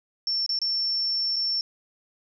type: tone with dropouts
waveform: sine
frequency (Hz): 5420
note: E8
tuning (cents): +47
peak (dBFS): -23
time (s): 0.27-1.61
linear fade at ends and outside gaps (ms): 1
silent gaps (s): 0.463-0.492 / 0.589-0.616 / 1.36-1.364
effects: none